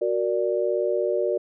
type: chord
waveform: sine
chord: Gb augmented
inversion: none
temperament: equal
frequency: 370 / 466.2 / 587.3 Hz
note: Gb4 / Bb4 / D5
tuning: 0 / 0 / 0 cents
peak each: -25 / -26 / -25 dBFS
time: 0.01-1.38 s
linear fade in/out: 10 ms
effects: none